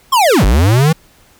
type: linear two-way sweep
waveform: square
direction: down then up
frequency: 1108.7 to 43.58 to 166.1 Hz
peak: -8 dBFS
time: 0.12-0.93 s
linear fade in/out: 10 ms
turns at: 0.45 s
effects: pink hiss -48 dBFS RMS until 1.39 s